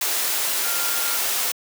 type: tone in noise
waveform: sine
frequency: 1396.9 Hz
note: F6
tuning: in tune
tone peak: -32 dBFS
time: 0.63-1.17 s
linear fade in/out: 5 ms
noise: white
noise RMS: -23 dBFS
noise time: 0.01-1.52 s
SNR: -12 dB
effects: high-pass 400 Hz 12 dB/octave